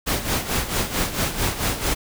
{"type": "noise with tremolo", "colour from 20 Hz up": "pink", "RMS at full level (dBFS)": -21, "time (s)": [0.06, 1.95], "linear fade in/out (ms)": 20, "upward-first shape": "sine", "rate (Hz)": 4.5, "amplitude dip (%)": 70, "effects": []}